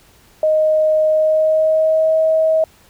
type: tone with pitch glide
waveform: sine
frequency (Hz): 622.3 to 637.2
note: D#5 to D#5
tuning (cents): 0 to +41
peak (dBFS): -11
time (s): 0.43-2.64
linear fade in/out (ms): 2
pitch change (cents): +41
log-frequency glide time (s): 1.09-2.15
effects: pink hiss -50 dBFS RMS until 2.89 s